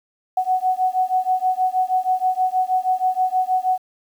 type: beating tone pair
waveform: sine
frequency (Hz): 740 / 746.3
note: F#5 / F#5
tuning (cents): 0 / +15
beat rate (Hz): 6.3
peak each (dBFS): -20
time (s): 0.37-3.78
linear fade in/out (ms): 5
effects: 8-bit